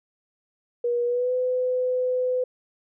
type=tone with pitch glide; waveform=sine; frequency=480 to 504.7 Hz; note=B4 to B4; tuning=-49 to +38 cents; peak=-21 dBFS; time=0.84-2.44 s; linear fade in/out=5 ms; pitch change=+87 cents; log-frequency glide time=1.05-1.33 s; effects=none